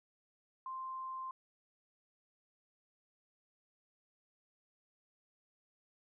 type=tone; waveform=sine; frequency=1046.5 Hz; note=C6; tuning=in tune; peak=-40 dBFS; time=0.66-1.31 s; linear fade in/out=2 ms; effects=none